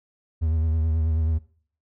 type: tone with vibrato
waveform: triangle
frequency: 79.8 Hz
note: D#2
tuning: 44 cents sharp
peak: -18 dBFS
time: 0.41-1.39 s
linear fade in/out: 20 ms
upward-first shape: sine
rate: 9.3 Hz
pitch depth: 47 cents each way
effects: noise-tail reverb RT60 0.5 s tail -19 dB re dry